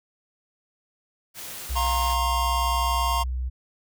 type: noise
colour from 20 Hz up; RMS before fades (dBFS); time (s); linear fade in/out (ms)
white; -37; 1.34-2.17; 50
type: tone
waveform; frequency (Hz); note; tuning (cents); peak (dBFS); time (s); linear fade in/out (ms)
sine; 63; B1; +35; -25; 1.69-3.5; 20
type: chord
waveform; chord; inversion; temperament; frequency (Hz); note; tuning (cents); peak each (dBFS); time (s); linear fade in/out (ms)
square; F suspended fourth; none; equal with one note detuned; 698.5 / 932.3 / 1070.3; F5 / Bb5 / C6; 0 / 0 / +39; -32 / -27 / -27; 1.75-3.24; 20
effects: none